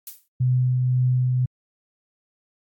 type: noise with exponential decay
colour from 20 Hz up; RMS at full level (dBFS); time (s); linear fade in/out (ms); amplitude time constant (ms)
violet; -30; 0.07-0.28; 2; 44
type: tone with tremolo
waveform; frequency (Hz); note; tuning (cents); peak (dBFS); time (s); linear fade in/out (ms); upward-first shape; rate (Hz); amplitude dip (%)
sine; 126.5; B2; +42; -16; 0.4-1.46; 10; triangle; 1.9; 25
effects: AAC 64 kbps